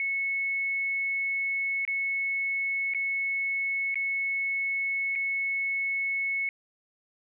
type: tone with dropouts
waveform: sine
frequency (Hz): 2200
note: C#7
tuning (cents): -14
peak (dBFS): -26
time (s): 0-6.49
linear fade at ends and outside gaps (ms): 1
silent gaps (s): 1.851-1.877 / 2.937-2.947 / 3.944-3.956 / 5.154-5.158
effects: none